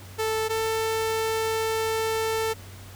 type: tone pair in turn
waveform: sawtooth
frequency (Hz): 440 / 444.3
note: A4 / A4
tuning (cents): 0 / +17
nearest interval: unison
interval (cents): 17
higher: second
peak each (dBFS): -20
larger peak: neither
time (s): 0.18-0.49 / 0.49-2.54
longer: second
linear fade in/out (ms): 20
effects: added 95 Hz sine -42 dBFS peak until 2.95 s + pink hiss -47 dBFS RMS until 2.95 s